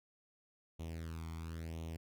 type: tone with flanger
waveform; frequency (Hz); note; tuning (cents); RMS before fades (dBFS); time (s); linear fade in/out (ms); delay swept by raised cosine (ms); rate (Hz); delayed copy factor
sawtooth; 81.7; E2; -15; -44; 0.79-1.97; 10; 0.31 to 0.91; 0.97; +0.8
effects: none